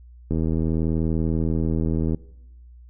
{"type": "click train", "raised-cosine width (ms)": 3, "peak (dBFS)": -12, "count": 149, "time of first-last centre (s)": [0.31, 2.146], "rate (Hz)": 80.6, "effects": ["noise-tail reverb RT60 0.9 s tail -21 dB re dry", "added 60 Hz sine -43 dBFS peak until 2.89 s"]}